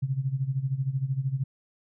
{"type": "tone with tremolo", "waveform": "sine", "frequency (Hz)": 133.9, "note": "C3", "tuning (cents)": 40, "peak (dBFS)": -22, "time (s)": [0.02, 1.44], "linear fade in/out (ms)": 10, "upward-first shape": "sine", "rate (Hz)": 13, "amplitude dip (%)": 80, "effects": []}